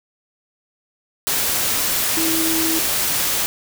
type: tone in noise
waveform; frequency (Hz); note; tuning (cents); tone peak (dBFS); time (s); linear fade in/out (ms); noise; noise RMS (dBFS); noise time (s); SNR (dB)
sine; 324.5; E4; -27; -21; 2.17-2.79; 0; white; -20; 1.27-3.46; -4
effects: none